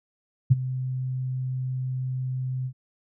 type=tone with ADSR envelope; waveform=sine; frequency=129 Hz; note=C3; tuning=24 cents flat; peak=-10 dBFS; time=0.5-2.73 s; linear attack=17 ms; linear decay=25 ms; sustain=-16 dB; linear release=73 ms; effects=none